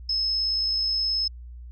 sine tone with amplitude modulation, 5190 Hz, E8, 28 cents flat, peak -21 dBFS, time 0.09-1.28 s, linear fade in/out 5 ms, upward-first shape sine, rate 58.7 Hz, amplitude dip 25%, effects added 60 Hz sine -38 dBFS peak until 1.71 s

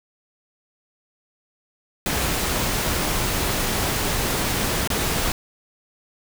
pink noise with dropouts, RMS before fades -23 dBFS, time 2.06-5.32 s, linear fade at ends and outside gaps 1 ms, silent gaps 4.875-4.902 s, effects none

